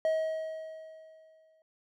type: tone with exponential decay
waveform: triangle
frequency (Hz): 636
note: D#5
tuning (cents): +38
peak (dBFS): -22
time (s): 0.05-1.62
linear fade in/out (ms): 1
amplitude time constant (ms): 340
effects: none